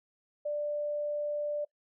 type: tone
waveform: sine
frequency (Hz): 590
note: D5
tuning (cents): +8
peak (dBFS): -30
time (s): 0.45-1.65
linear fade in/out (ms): 10
effects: noise-tail reverb RT60 0.1 s tail -23 dB re dry